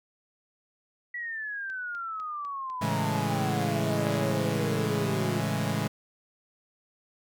sine exponential sweep, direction down, 1954 to 349.2 Hz, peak -32 dBFS, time 1.14-5.4 s, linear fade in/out 5 ms
click train, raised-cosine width 0.2 ms, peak -34 dBFS, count 10, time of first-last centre 1.7-3.95 s, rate 4 Hz
sawtooth chord, A major seventh, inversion none, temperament equal, 110 / 138.59 / 164.81 / 207.7 Hz, A2 / C#3 / E3 / G#3, 0 / 0 / 0 / 0 cents, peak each -28 dBFS, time 2.81-5.88 s, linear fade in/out 10 ms
effects none

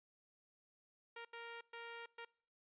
10% pulse tone bursts at uneven times, 466.2 Hz, A#4, in tune, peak -40 dBFS, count 4, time 1.16-1.25 / 1.33-1.61 / 1.73-2.06 / 2.18-2.25 s, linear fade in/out 5 ms, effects noise-tail reverb RT60 0.6 s tail -26 dB re dry + resampled to 8000 Hz

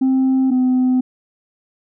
sine tone pair in turn, 262.8 / 254.9 Hz, C4 / C4, +8 / -45 cents, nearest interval minor second, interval 53 cents, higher first, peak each -10 dBFS, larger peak neither, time 0.01-0.51 / 0.51-1.01 s, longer neither, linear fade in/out 10 ms, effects tanh soft clip ceiling -11 dBFS

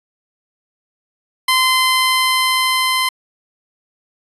15% pulse tone with level ramp, 1033 Hz, C6, 22 cents flat, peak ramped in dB -5 to -8 dBFS, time 1.48-3.09 s, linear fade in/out 5 ms, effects resampled to 32000 Hz

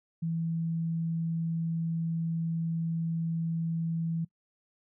sine tone, 164.81 Hz, E3, in tune, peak -28 dBFS, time 0.22-4.25 s, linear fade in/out 10 ms, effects noise-tail reverb RT60 0.1 s tail -22 dB re dry

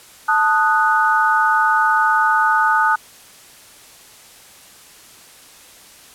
sine chord, D# diminished, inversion second, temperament equal, 880 / 1244.5 / 1480 Hz, A5 / D#6 / F#6, 0 / 0 / 0 cents, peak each -17 dBFS, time 0.28-2.96 s, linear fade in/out 10 ms, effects white hiss -44 dBFS RMS until 6.14 s + low-pass 12000 Hz 12 dB/octave

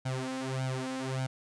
sawtooth tone with flanger, 130.81 Hz, C3, in tune, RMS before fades -34 dBFS, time 0.05-1.27 s, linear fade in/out 10 ms, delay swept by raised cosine 1.3 to 4 ms, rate 1.7 Hz, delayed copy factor +0.95, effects resampled to 22050 Hz

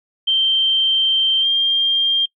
sine tone with pitch glide, 3136 to 3196 Hz, G7 to G7, 0 to +33 cents, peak -13 dBFS, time 0.27-2.26 s, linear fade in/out 10 ms, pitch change +33 cents, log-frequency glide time 1.41-1.46 s, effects noise-tail reverb RT60 0.1 s tail -23 dB re dry

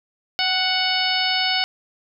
harmonic tone with a mistuned harmonic, 740 Hz, F#5, in tune, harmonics 1 / 2 / 3 / 4 / 5 / 6 / 7, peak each -26 / -28 / -26 / -24 / -28 / -25 / -28 dBFS, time 0.39-1.64 s, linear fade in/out 0 ms, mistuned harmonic 1, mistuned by +23 cents, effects none

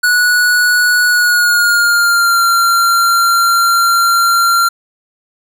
square tone with pitch glide, 1468 to 1377.6 Hz, F#6 to F6, -14 to -24 cents, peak -9 dBFS, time 0.03-4.69 s, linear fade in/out 10 ms, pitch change -110 cents, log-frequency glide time 1.07-2.43 s, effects none

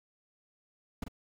brown noise with echo, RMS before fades -35 dBFS, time 1.02-1.04 s, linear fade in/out 5 ms, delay 43 ms, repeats 1, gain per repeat -7 dB, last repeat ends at 1.083 s, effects none

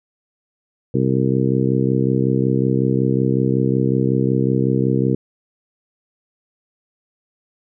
harmonic tone, 65.41 Hz, C2, in tune, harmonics 2 / 3 / 4 / 5 / 6 / 7, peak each -19 / -21 / -22 / -23 / -24 / -24 dBFS, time 0.94-5.15 s, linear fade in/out 5 ms, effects none

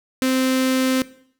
sawtooth tone with notch filter, 260.1 Hz, C4, 10 cents flat, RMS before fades -19 dBFS, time 0.22-1.02 s, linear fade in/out 0 ms, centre 830 Hz, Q 1.2, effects noise-tail reverb RT60 0.6 s tail -18 dB re dry

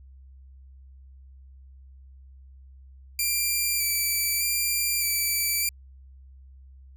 5% pulse tone with vibrato, 2349 Hz, D7, in tune, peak -14 dBFS, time 3.19-5.69 s, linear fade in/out 2 ms, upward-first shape square, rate 0.82 Hz, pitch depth 20 cents each way, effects added 66 Hz sine -46 dBFS peak until 6.96 s

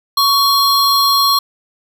square tone pair together, 1119 / 4193 Hz, C#6 / C8, +16 / +3 cents, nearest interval octave + major seventh, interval 2287 cents, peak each -13 / -14 dBFS, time 0.17-1.39 s, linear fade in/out 5 ms, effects none

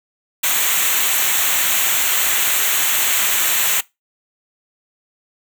white noise with comb filter, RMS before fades -17 dBFS, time 0.43-3.81 s, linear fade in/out 10 ms, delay 0.2 ms, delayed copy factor -0.75, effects noise-tail reverb RT60 0.2 s tail -21 dB re dry

